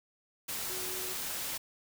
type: tone in noise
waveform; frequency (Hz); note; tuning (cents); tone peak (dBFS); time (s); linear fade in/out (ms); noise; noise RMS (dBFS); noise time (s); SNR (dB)
sine; 370; F#4; 0; -44; 0.69-1.14; 10; white; -37; 0.48-1.58; -10
effects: none